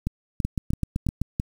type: two click trains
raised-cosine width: 5 ms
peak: -12 / -12 dBFS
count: 7 / 5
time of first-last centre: 0.45-1.216 / 0.07-1.399 s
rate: 7.83 / 3.01 Hz
effects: 7-bit